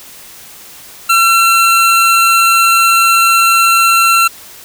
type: tone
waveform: 25% pulse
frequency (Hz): 1354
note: E6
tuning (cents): +46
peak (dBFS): -3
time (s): 1.09-4.28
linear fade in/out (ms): 10
effects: white hiss -35 dBFS RMS until 4.64 s